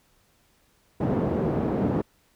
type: band-pass noise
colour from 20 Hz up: pink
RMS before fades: -25 dBFS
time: 1-2.02 s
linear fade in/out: 10 ms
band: 150 to 490 Hz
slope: 12 dB/octave
effects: pink hiss -64 dBFS RMS until 2.35 s